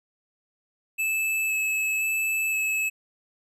square tone with vibrato, 2607 Hz, E7, 20 cents flat, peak -24 dBFS, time 0.98-2.9 s, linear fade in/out 20 ms, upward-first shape square, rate 0.97 Hz, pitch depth 9 cents each way, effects none

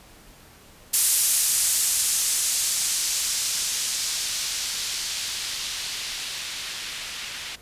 violet noise with low-pass filter sweep, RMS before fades -26 dBFS, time 0.93-7.56 s, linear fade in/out 10 ms, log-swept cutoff 10000 to 2700 Hz, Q 1, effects pink hiss -50 dBFS RMS until 7.61 s + resampled to 32000 Hz

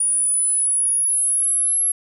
sine linear sweep, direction up, 9660 to 11175 Hz, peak -16 dBFS, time 0-1.92 s, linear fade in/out 5 ms, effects none

